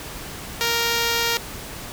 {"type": "tone", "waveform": "5% pulse", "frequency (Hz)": 466.2, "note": "A#4", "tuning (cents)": 0, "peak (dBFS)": -8, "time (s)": [0.61, 1.37], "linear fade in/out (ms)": 0, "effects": ["pink hiss -35 dBFS RMS until 1.92 s"]}